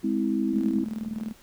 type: chord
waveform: sine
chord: Ab augmented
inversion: none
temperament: just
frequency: 207.7 / 259.6 / 324.5 Hz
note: Ab3 / C4 / E4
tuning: 0 / -13 / -27 cents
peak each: -27 dBFS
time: 0.03-0.85 s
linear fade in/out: 20 ms
type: tone with tremolo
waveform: sine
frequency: 218.3 Hz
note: A3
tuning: 13 cents flat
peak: -27 dBFS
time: 0.51-1.33 s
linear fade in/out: 20 ms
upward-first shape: square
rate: 20 Hz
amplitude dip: 70%
type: clicks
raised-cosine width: 1 ms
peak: -34 dBFS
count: 5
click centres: 0.786 / 0.84 / 1.048 / 1.16 / 1.2 s
effects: pink hiss -55 dBFS RMS until 1.42 s